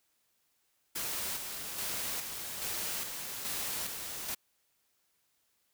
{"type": "noise with tremolo", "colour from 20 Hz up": "white", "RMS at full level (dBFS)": -36, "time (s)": [0.95, 4.35], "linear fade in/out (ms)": 10, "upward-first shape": "square", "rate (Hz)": 1.2, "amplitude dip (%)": 40, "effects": ["white hiss -75 dBFS RMS until 5.73 s"]}